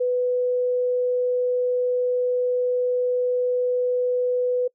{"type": "tone", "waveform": "sine", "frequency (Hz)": 496.6, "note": "B4", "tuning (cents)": 9, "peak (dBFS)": -19, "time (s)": [0, 4.68], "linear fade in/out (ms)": 10, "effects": ["noise-tail reverb RT60 0.1 s tail -25 dB re dry"]}